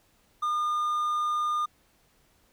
triangle tone, 1213 Hz, D#6, 44 cents flat, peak -23 dBFS, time 0.42-1.66 s, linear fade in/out 10 ms, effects pink hiss -65 dBFS RMS until 2.52 s

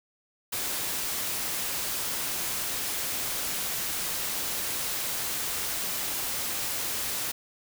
white noise, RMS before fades -31 dBFS, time 0.52-7.32 s, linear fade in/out 10 ms, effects none

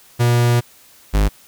45% pulse tone pair in turn, 120 / 50.94 Hz, B2 / G#1, -49 / -33 cents, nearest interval octave + minor third, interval 1484 cents, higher first, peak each -12 dBFS, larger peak neither, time 0.19-0.61 / 1.13-1.29 s, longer first, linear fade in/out 20 ms, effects white hiss -48 dBFS RMS until 1.47 s

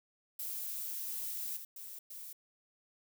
violet noise, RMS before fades -40 dBFS, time 0.39-1.57 s, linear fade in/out 5 ms
violet noise bursts, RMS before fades -47 dBFS, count 4, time 1.08-2.33 s, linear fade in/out 5 ms, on 230 ms, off 110 ms
effects none

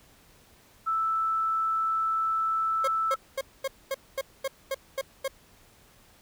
sine tone, 1318.5 Hz, E6, in tune, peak -24 dBFS, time 0.86-3.16 s, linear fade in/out 20 ms
40% pulse tone bursts, 540 Hz, C#5, 45 cents flat, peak -26 dBFS, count 10, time 2.84-5.28 s, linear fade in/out 5 ms, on 37 ms, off 230 ms
effects pink hiss -58 dBFS RMS until 6.21 s

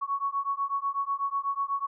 sine beating tone pair, 1108.7 / 1116.8 Hz, C#6 / C#6, 0 / +13 cents, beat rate 8.1 Hz, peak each -30 dBFS, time 0.01-1.87 s, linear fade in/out 20 ms, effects none

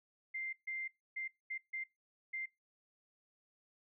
sine tone bursts at uneven times, 2093 Hz, C7, in tune, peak -38 dBFS, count 6, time 0.34-0.53 / 0.67-0.88 / 1.16-1.28 / 1.5-1.58 / 1.73-1.84 / 2.33-2.46 s, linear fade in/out 10 ms, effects noise-tail reverb RT60 0.2 s tail -21 dB re dry

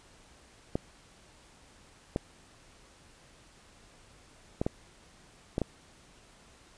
clicks, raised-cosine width 2 ms, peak -15 dBFS, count 6, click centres 0.755 / 2.161 / 4.615 / 4.665 / 5.581 / 5.617 s, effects pink hiss -58 dBFS RMS until 6.77 s + resampled to 22050 Hz

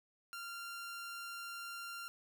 sawtooth tone, 1386 Hz, F6, 14 cents flat, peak -40 dBFS, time 0.33-2.08 s, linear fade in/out 0 ms, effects none

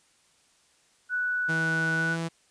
sine tone, 1480 Hz, F#6, in tune, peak -25 dBFS, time 1.09-2.17 s, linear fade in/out 50 ms
sawtooth tone with pitch glide, 162.3 to 165.61 Hz, E3 to E3, -27 to +8 cents, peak -25 dBFS, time 1.48-2.29 s, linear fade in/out 20 ms, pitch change +35 cents, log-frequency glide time 1.95-2.14 s
effects white hiss -64 dBFS RMS until 2.5 s + resampled to 22050 Hz

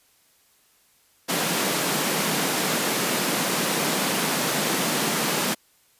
pink high-pass noise, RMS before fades -24 dBFS, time 1.28-5.55 s, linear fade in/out 20 ms, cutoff 150 Hz, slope 48 dB/octave, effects white hiss -61 dBFS RMS until 5.99 s + resampled to 32000 Hz

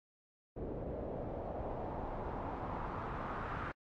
pink noise with low-pass filter sweep, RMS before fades -41 dBFS, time 0.56-3.72 s, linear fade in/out 10 ms, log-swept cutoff 490 to 1400 Hz, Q 2.3, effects AAC 48 kbps

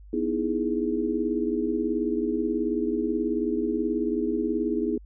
sine chord, E major seventh, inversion second, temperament equal, 246.9 / 311.1 / 329.6 / 415.3 Hz, B3 / D#4 / E4 / G#4, 0 / 0 / 0 / 0 cents, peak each -29 dBFS, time 0.13-4.98 s, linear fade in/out 5 ms, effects added 50 Hz sine -44 dBFS peak until 5.05 s

